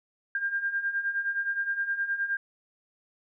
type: beating tone pair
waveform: sine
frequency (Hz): 1595 / 1604.6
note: G6 / G6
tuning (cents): +30 / +40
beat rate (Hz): 9.6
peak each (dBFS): -33 / -28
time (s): 0.35-2.37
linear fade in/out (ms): 2
effects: none